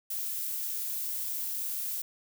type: noise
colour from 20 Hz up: violet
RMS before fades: -34 dBFS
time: 0.1-2.02 s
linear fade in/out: 5 ms
effects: none